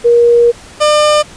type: tone pair in turn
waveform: sine / 30% pulse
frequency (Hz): 473.8 / 600.9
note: A#4 / D5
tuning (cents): +28 / +40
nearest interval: major third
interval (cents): 412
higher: second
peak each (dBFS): -4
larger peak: neither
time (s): 0.04-0.52 / 0.8-1.23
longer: first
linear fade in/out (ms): 20
effects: pink hiss -35 dBFS RMS until 1.36 s + resampled to 22050 Hz